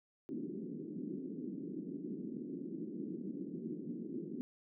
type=band-pass noise; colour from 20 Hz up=white; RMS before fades=-43 dBFS; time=0.29-4.41 s; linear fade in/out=0 ms; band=170 to 360 Hz; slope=48 dB/octave; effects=none